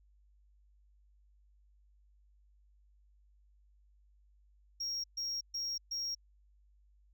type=tone bursts; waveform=sine; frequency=5588 Hz; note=F8; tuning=in tune; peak=-32 dBFS; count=4; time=4.8-6.15 s; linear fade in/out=10 ms; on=240 ms; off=130 ms; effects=tanh soft clip ceiling -34 dBFS + added 50 Hz sine -63 dBFS peak until 7.13 s